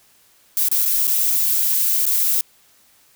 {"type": "noise with dropouts", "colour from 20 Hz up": "violet", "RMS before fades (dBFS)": -18, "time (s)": [0.57, 2.41], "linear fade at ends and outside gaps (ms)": 1, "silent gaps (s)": [[0.686, 0.714], [0.854, 0.859], [1.071, 1.077], [2.055, 2.064]], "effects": ["white hiss -55 dBFS RMS until 3.15 s"]}